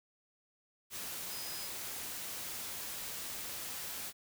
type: tone in noise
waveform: sine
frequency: 5010 Hz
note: D#8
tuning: 11 cents sharp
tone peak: -47 dBFS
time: 1.28-1.7 s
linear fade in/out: 50 ms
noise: white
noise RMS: -42 dBFS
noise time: 0.9-4.13 s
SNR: -8 dB
effects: none